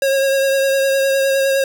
square tone with vibrato, 543 Hz, C#5, 36 cents flat, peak -14 dBFS, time 0.02-1.64 s, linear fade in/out 2 ms, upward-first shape triangle, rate 9.8 Hz, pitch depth 22 cents each way, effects none

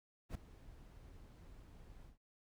brown noise with ADSR envelope, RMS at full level -40 dBFS, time 0.29-2.18 s, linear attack 61 ms, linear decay 4 ms, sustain -17 dB, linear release 130 ms, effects none

